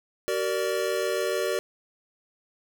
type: chord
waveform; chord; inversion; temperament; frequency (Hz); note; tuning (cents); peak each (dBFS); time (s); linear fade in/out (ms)
square; Gb augmented; none; equal with one note detuned; 379.7 / 466.2 / 587.3; Gb4 / Bb4 / D5; +45 / 0 / 0; -30; 0.28-1.59; 0
effects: none